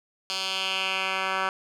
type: tone with band-pass filter sweep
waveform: 10% pulse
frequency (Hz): 190.2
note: F#3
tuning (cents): +48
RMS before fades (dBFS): -28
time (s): 0.3-1.49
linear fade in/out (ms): 0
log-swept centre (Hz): 4200 to 1600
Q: 2.3
effects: none